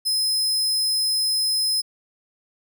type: tone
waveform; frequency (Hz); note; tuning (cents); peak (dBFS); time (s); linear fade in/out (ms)
sawtooth; 5100; D#8; +42; -17; 0.05-1.82; 20
effects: none